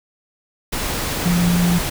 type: tone in noise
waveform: sine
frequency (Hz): 174.61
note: F3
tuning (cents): 0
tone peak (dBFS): -14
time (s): 1.25-1.79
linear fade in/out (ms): 10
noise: pink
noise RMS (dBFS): -23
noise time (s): 0.72-1.9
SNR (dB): +6
effects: none